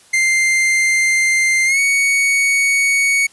45% pulse tone with pitch glide, 2093 to 2230 Hz, C7 to C#7, 0 to +10 cents, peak -12 dBFS, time 0.13-3.27 s, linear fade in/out 10 ms, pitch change +110 cents, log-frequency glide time 1.66-1.79 s, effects white hiss -48 dBFS RMS until 3.32 s + resampled to 24000 Hz

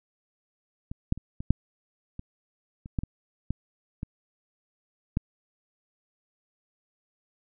clicks, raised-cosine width 5 ms, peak -23 / -10 / -27 / -23 / -6 / -24 / -28 / -14 / -20 / -15 / -20 / -12 dBFS, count 12, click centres 0.915 / 1.124 / 1.176 / 1.405 / 1.506 / 2.194 / 2.859 / 2.988 / 3.035 / 3.506 / 4.031 / 5.171 s, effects none

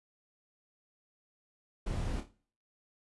brown noise with echo, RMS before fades -35 dBFS, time 1.86-2.21 s, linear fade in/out 10 ms, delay 28 ms, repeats 4, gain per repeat -8 dB, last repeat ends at 2.322 s, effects noise-tail reverb RT60 0.5 s tail -20 dB re dry + resampled to 24000 Hz

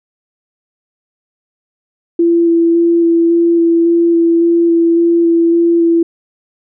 sine tone with vibrato, 336.9 Hz, E4, 38 cents sharp, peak -7 dBFS, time 2.19-6.03 s, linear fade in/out 5 ms, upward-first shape square, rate 1.8 Hz, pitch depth 10 cents each way, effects none

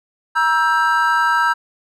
triangle chord, E diminished, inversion second, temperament just, 949.3 / 1318.5 / 1582.2 Hz, Bb5 / E6 / G6, +31 / 0 / +16 cents, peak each -16 dBFS, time 0.35-1.54 s, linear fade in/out 20 ms, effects none

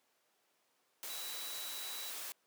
sine tone in noise, 3922 Hz, B7, 13 cents flat, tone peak -46 dBFS, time 1.1-2.1 s, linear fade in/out 0 ms, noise white, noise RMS -44 dBFS, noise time 1.03-2.32 s, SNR -5 dB, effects pink hiss -75 dBFS RMS until 2.46 s + high-pass 400 Hz 12 dB/octave

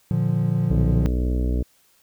triangle chord, Bb major, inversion none, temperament equal with one note detuned, 116.54 / 148.11 / 174.61 Hz, Bb2 / D3 / F3, 0 / +15 / 0 cents, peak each -21 dBFS, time 0.11-1.06 s, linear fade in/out 0 ms
harmonic tone, 61.74 Hz, B1, in tune, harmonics 1 / 2 / 3 / 4 / 5 / 6 / 7 / 8 / 9 / 10, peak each -20 / -31 / -33 / -31 / -32 / -41 / -35 / -44 / -43 / -45 dBFS, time 0.7-1.63 s, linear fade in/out 10 ms
effects white hiss -60 dBFS RMS until 2.02 s

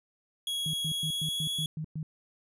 45% pulse tone with pitch glide, 3324 to 3357 Hz, G#7 to G#7, +1 to +18 cents, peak -30 dBFS, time 0.47-1.66 s, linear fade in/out 2 ms, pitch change +17 cents, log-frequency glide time 0.91-1.51 s
sine tone bursts, 156 Hz, D#3, 5 cents sharp, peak -32 dBFS, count 8, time 0.66-2.03 s, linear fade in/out 2 ms, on 75 ms, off 110 ms
effects resampled to 32000 Hz

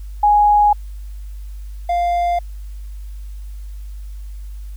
sine / triangle tone pair in turn, 830.6 / 698.4 Hz, G#5 / F5, 0 / 0 cents, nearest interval minor third, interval 300 cents, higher first, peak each -9 / -13 dBFS, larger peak first, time 0.23-0.73 / 1.89-2.39 s, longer neither, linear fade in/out 5 ms, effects added 50 Hz sine -28 dBFS peak until 4.76 s + white hiss -54 dBFS RMS until 4.76 s

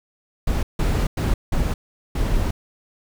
brown noise bursts at uneven times, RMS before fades -20 dBFS, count 5, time 0.47-0.63 / 0.79-1.07 / 1.17-1.34 / 1.52-1.74 / 2.15-2.51 s, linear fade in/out 5 ms, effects none

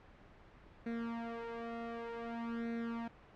sawtooth tone with flanger, 232 Hz, A#3, 8 cents flat, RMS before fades -41 dBFS, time 0.86-3.08 s, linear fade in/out 5 ms, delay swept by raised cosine 0.49 to 2.79 ms, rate 0.54 Hz, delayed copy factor +0.85, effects pink hiss -59 dBFS RMS until 3.35 s + low-pass 2000 Hz 12 dB/octave

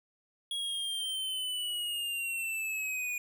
square linear sweep, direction down, 3322 to 2447 Hz, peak -33 dBFS, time 0.51-3.18 s, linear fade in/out 2 ms, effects none

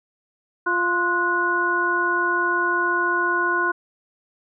harmonic tone with a mistuned harmonic, 349.2 Hz, F4, in tune, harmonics 1 / 2 / 3 / 4, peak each -26 / -33 / -23 / -21 dBFS, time 0.66-3.72 s, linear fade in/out 10 ms, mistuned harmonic 4, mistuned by +83 cents, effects none

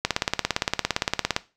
click train, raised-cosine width 0.2 ms, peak -3 dBFS, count 24, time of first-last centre 0.05-1.364 s, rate 17.5 Hz, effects noise-tail reverb RT60 0.3 s tail -17 dB re dry

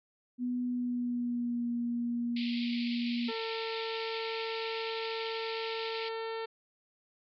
sine tone with pitch glide, 246.9 to 238.1 Hz, B3 to A#3, 0 to +37 cents, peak -30 dBFS, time 0.38-3.32 s, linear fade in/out 50 ms, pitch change -63 cents, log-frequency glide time 0.66-1.69 s
pink band-pass noise, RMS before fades -42 dBFS, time 2.36-6.09 s, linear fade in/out 5 ms, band 2100 to 4800 Hz, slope 96 dB/octave
harmonic tone, 450 Hz, A4, 39 cents sharp, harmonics 1 / 2 / 3 / 4 / 5 / 6 / 7 / 8 / 9 / 10, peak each -36 / -42 / -46 / -48 / -50 / -52 / -53 / -54 / -55 / -56 dBFS, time 3.28-6.46 s, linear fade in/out 10 ms
effects none

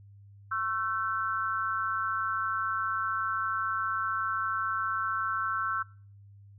sine tone cluster, 1093 / 1338 / 1530 Hz, C#6 / E6 / G6, -25 / +25 / -42 cents, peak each -35 / -30 / -34 dBFS, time 0.51-5.83 s, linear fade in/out 10 ms, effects noise-tail reverb RT60 0.5 s tail -25 dB re dry + added 100 Hz sine -50 dBFS peak until 6.58 s

